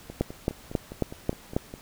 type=two click trains; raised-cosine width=2 ms; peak=-24 / -10 dBFS; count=9 / 6; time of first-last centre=0.1-1.739 / 0.21-1.565 s; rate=4.88 / 3.69 Hz; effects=pink hiss -50 dBFS RMS until 1.81 s